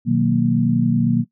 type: chord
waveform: sine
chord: B major seventh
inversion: none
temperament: equal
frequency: 123.47 / 155.56 / 185 / 233.1 Hz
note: B2 / D#3 / F#3 / A#3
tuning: 0 / 0 / 0 / 0 cents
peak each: -21 / -22 / -21 / -17 dBFS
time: 0.05-1.25 s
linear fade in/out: 50 ms
effects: noise-tail reverb RT60 0.1 s tail -20 dB re dry